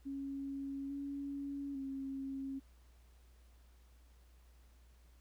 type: tone with pitch steps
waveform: sine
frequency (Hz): 275.4 / 280.5 / 270.6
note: C#4 / C#4 / C#4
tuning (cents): -11 / +21 / -42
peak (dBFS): -39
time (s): 0.05-2.6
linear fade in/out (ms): 20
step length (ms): 850
effects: added 60 Hz sine -60 dBFS peak until 5.2 s + pink hiss -72 dBFS RMS until 5.2 s